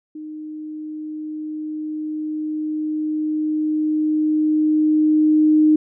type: tone with level ramp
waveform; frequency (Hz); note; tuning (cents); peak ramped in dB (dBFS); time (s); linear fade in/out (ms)
sine; 307.7; D#4; -19; -30 to -10; 0.15-5.76; 5
effects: none